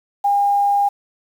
sine tone, 808 Hz, G#5, 48 cents flat, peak -13 dBFS, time 0.24-0.89 s, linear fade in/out 10 ms, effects 7-bit

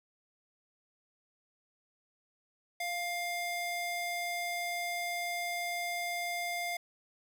square ring-modulated tone, 1404 Hz, F6, 9 cents sharp, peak -31 dBFS, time 2.8-6.77 s, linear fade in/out 5 ms, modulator 707 Hz, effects none

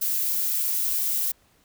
violet noise, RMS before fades -25 dBFS, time 0.01-1.32 s, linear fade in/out 10 ms, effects pink hiss -62 dBFS RMS until 1.64 s

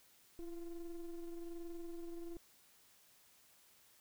triangle ring-modulated tone, 174.61 Hz, F3, in tune, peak -38 dBFS, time 0.39-2.37 s, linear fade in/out 2 ms, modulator 164 Hz, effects white hiss -67 dBFS RMS until 4 s

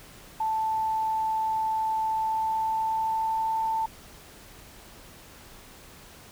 sine tone with pitch glide, 880 to 889.7 Hz, A5 to A5, 0 to +19 cents, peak -24 dBFS, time 0.4-3.86 s, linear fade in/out 5 ms, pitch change +19 cents, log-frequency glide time 2.03-3.62 s, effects pink hiss -49 dBFS RMS until 6.31 s

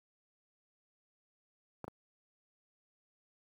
clicks, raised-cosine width 1 ms, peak -27 / -28 dBFS, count 2, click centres 1.843 / 1.88 s, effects high-pass 80 Hz 12 dB/octave + 10-bit

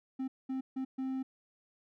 triangle tone bursts at uneven times, 263.1 Hz, C4, 10 cents sharp, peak -31 dBFS, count 4, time 0.19-0.28 / 0.49-0.61 / 0.76-0.85 / 0.98-1.23 s, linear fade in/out 10 ms, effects none

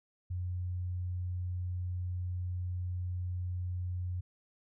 sine tone, 90 Hz, F#2, 47 cents flat, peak -33 dBFS, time 0.3-4.21 s, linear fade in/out 10 ms, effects none

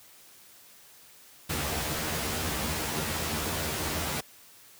pink noise with comb filter, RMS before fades -31 dBFS, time 1.49-4.21 s, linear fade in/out 10 ms, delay 13 ms, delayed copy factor +1, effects white hiss -54 dBFS RMS until 4.79 s + high-pass 60 Hz 12 dB/octave

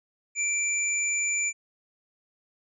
sine tone pair together, 2349 / 6990 Hz, D7 / A8, 0 / -12 cents, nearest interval octave + perfect fifth, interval 1888 cents, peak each -27 dBFS, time 0.35-1.53 s, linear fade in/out 50 ms, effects none

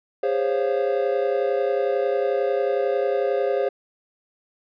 triangle chord, Db major seventh, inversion second, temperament equal with one note detuned, 406.5 / 523.3 / 554.4 / 698.5 Hz, Ab4 / C5 / Db5 / F5, -37 / 0 / 0 / 0 cents, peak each -22 / -22 / -24 / -28 dBFS, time 0.23-3.69 s, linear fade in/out 5 ms, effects resampled to 11025 Hz

